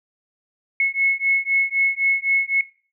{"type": "beating tone pair", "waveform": "sine", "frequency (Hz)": [2186, 2189.9], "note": ["C#7", "C#7"], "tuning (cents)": [-25, -22], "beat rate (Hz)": 3.9, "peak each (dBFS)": [-21, -21], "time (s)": [0.8, 2.61], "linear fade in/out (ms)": 2, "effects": ["noise-tail reverb RT60 0.4 s tail -18 dB re dry"]}